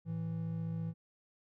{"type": "tone pair together", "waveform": "triangle", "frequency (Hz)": [110, 164.81], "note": ["A2", "E3"], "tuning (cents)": [0, 0], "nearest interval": "perfect fifth", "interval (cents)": 700, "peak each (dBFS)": [-39, -34], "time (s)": [0.05, 0.94], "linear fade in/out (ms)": 50, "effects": []}